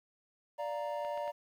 triangle chord, Bb major, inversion first, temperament equal, 587.3 / 698.5 / 932.3 Hz, D5 / F5 / Bb5, 0 / 0 / 0 cents, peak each -35 / -40 / -38 dBFS, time 0.58-1.32 s, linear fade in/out 20 ms
clicks, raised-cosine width 0.3 ms, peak -35 dBFS, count 3, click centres 1.049 / 1.176 / 1.278 s
effects 11-bit

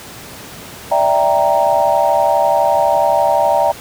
sine chord, E half-diminished seventh, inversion third, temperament equal, 587.3 / 659.3 / 784 / 932.3 Hz, D5 / E5 / G5 / Bb5, 0 / 0 / 0 / 0 cents, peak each -16 dBFS, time 0.91-3.72 s, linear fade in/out 10 ms, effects pink hiss -33 dBFS RMS until 3.8 s + high-pass 80 Hz 12 dB/octave

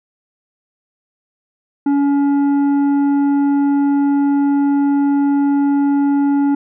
sine tone with tanh clipping, 282.5 Hz, C#4, 33 cents sharp, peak -13 dBFS, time 1.86-6.55 s, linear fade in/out 5 ms, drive 8 dB, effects none

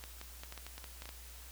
clicks, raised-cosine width 0.2 ms, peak -28 dBFS, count 11, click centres 0.039 / 0.214 / 0.435 / 0.524 / 0.577 / 0.666 / 0.78 / 0.842 / 1.021 / 1.056 / 1.091 s, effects added 60 Hz sine -51 dBFS peak until 1.51 s + white hiss -54 dBFS RMS until 1.51 s

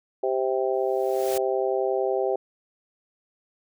harmonic tone, 130.81 Hz, C3, in tune, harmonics 3 / 4 / 5 / 6, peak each -25 / -27 / -29 / -31 dBFS, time 0.23-2.36 s, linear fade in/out 5 ms
white noise with exponential growth, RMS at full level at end -32 dBFS, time 0.73-1.38 s, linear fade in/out 5 ms, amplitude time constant 140 ms
effects none

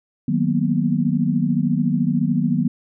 sine chord, B major seventh, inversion first, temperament equal, 155.56 / 185 / 233.1 / 246.9 Hz, D#3 / F#3 / A#3 / B3, 0 / 0 / 0 / 0 cents, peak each -22 dBFS, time 0.28-2.68 s, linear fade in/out 5 ms, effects none

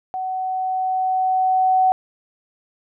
sine tone with level ramp, 750 Hz, F#5, 23 cents sharp, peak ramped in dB -23 to -12 dBFS, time 0.14-1.92 s, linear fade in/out 0 ms, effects none

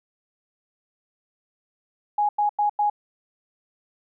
sine tone bursts, 830.6 Hz, G#5, in tune, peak -18 dBFS, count 4, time 2.18-2.899 s, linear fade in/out 5 ms, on 110 ms, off 93 ms, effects none

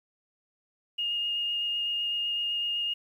sine tone with vibrato, 2843 Hz, F7, 30 cents sharp, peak -27 dBFS, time 0.98-2.94 s, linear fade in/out 10 ms, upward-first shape sine, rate 7.9 Hz, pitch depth 9 cents each way, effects 10-bit

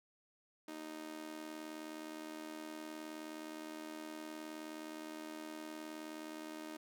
sawtooth tone with amplitude modulation, 310 Hz, D#4, 6 cents flat, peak -38 dBFS, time 0.68-6.77 s, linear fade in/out 5 ms, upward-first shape sine, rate 79.3 Hz, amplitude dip 75%, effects none

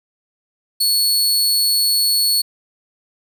sawtooth tone, 4400 Hz, C#8, 14 cents flat, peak -11 dBFS, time 0.8-2.42 s, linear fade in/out 10 ms, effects none

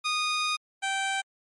15% pulse tone pair in turn, 1234 / 778.5 Hz, D#6 / G5, -15 / -12 cents, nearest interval minor sixth, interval 797 cents, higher first, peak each -19 / -20 dBFS, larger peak first, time 0.04-0.57 / 0.82-1.22 s, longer first, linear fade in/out 20 ms, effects MP3 48 kbps

